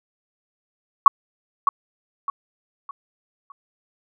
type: tone with echo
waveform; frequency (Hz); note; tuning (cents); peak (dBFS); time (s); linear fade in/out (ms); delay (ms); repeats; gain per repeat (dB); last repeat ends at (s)
sine; 1120; C#6; +18; -4; 1.06-1.08; 2; 610; 4; -9; 3.52
effects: none